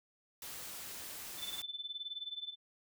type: noise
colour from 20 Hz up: white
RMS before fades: -46 dBFS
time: 0.42-1.62 s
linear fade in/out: 2 ms
type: tone with tremolo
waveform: sine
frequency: 3520 Hz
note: A7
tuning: in tune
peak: -37 dBFS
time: 1.37-2.56 s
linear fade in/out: 50 ms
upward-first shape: sine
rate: 19 Hz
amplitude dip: 85%
effects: none